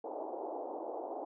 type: band-pass noise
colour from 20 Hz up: white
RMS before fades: -41 dBFS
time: 0.04-1.25 s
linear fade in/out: 5 ms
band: 300 to 850 Hz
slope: 48 dB/octave
effects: none